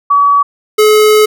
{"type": "tone pair in turn", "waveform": ["sine", "square"], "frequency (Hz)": [1138, 427.1], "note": ["C#6", "G#4"], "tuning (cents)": [45, 48], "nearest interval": "octave + perfect fourth", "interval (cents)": 1697, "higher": "first", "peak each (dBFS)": -5, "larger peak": "neither", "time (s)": [[0.1, 0.43], [0.78, 1.26]], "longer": "second", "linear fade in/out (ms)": 10, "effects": []}